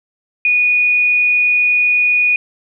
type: tone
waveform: sine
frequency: 2463 Hz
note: D#7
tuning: 18 cents flat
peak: -10 dBFS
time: 0.45-2.36 s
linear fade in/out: 2 ms
effects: none